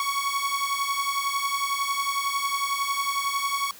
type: beating tone pair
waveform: sawtooth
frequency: 1108.7 / 1119.7 Hz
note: C#6 / C#6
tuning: 0 / +17 cents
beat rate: 11 Hz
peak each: -25 / -23 dBFS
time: 0-3.71 s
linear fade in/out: 2 ms
effects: white hiss -47 dBFS RMS until 3.79 s